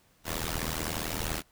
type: noise with amplitude modulation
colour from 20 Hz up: pink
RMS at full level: -29 dBFS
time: 0.24-1.43 s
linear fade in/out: 50 ms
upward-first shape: sine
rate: 80 Hz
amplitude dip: 100%
effects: pink hiss -65 dBFS RMS until 1.51 s